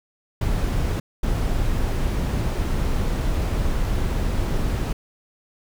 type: noise bursts at uneven times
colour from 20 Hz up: brown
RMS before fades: -22 dBFS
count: 2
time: 0.41-1 / 1.23-4.93 s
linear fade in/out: 5 ms
effects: none